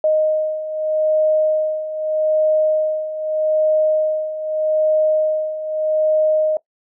sine beating tone pair, 620 / 620.81 Hz, D#5 / D#5, -6 / -4 cents, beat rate 0.81 Hz, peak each -21 / -16 dBFS, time 0.04-6.57 s, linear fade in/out 2 ms, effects noise-tail reverb RT60 0.1 s tail -19 dB re dry

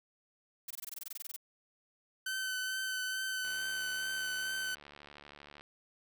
blue noise bursts, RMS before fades -42 dBFS, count 15, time 0.68-1.364 s, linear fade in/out 5 ms, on 26 ms, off 21 ms
sawtooth tone with vibrato, 1525 Hz, G6, 48 cents flat, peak -31 dBFS, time 2.26-4.75 s, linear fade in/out 5 ms, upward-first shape triangle, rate 2.3 Hz, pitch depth 19 cents each way
click train, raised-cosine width 0.3 ms, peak -35 dBFS, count 158, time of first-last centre 3.45-5.61 s, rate 72.7 Hz
effects none

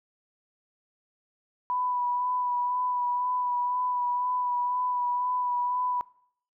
sine tone with vibrato, 987.8 Hz, B5, in tune, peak -25 dBFS, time 1.7-6.01 s, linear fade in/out 0 ms, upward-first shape sine, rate 2 Hz, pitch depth 19 cents each way, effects noise-tail reverb RT60 0.7 s tail -23 dB re dry

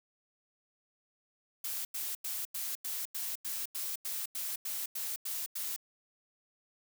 blue noise bursts, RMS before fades -37 dBFS, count 14, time 1.64-5.763 s, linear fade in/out 5 ms, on 210 ms, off 91 ms, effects none

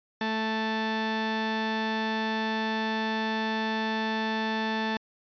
sawtooth tone pair together, 220 / 880 Hz, A3 / A5, 0 / 0 cents, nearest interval 2 octaves, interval 2400 cents, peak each -25 dBFS, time 0.21-4.97 s, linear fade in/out 2 ms, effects resampled to 11025 Hz

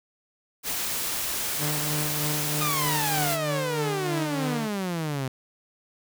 white noise, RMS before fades -29 dBFS, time 0.63-3.38 s, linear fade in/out 50 ms
sawtooth tone with tremolo, 150 Hz, D3, 37 cents sharp, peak -23 dBFS, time 1.58-4.69 s, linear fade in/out 50 ms, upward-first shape sine, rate 3.2 Hz, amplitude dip 40%
sawtooth exponential sweep, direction down, 1244.5 to 128.1 Hz, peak -23 dBFS, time 2.61-5.28 s, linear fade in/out 2 ms
effects none

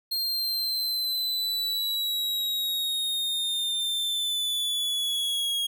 45% pulse linear sweep, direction down, 4216 to 3282 Hz, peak -25 dBFS, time 0.11-5.67 s, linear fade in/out 10 ms, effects none

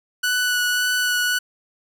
sawtooth tone with vibrato, 1480 Hz, F#6, in tune, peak -15 dBFS, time 0.23-1.39 s, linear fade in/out 10 ms, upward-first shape sine, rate 1.8 Hz, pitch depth 12 cents each way, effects none

